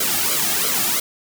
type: noise with flanger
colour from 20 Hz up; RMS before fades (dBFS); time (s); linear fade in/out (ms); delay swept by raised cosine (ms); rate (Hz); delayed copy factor
white; -20; 0-1; 5; 1.1 to 2.06; 3; -0.85
effects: none